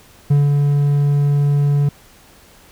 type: tone with ADSR envelope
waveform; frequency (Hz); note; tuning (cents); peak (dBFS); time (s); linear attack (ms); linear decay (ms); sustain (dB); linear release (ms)
triangle; 143.7; D3; -37; -7; 0.3-1.89; 10; 180; -3; 4
effects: pink hiss -47 dBFS RMS until 2.71 s